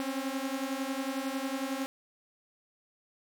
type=beating tone pair; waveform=sawtooth; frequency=263.2 / 274.2 Hz; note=C4 / C#4; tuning=+10 / -19 cents; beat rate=11 Hz; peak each=-31 dBFS; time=0-1.86 s; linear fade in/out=0 ms; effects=none